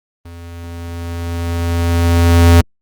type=tone with level ramp; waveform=square; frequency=85.1 Hz; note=F2; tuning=44 cents flat; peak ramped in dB=-32 to -4 dBFS; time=0.25-2.61 s; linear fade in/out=5 ms; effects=Opus 24 kbps